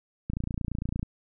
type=click train; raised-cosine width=5 ms; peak=-18 dBFS; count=22; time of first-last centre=0.3-1.029 s; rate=28.8 Hz; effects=none